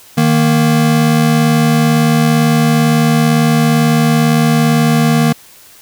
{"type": "tone pair together", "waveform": "square", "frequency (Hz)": [155.24, 233.1], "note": ["D#3", "A#3"], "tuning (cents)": [-4, 0], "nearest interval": "perfect fifth", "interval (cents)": 704, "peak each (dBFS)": -12, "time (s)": [0.17, 5.33], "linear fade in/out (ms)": 10, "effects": ["white hiss -41 dBFS RMS until 5.81 s"]}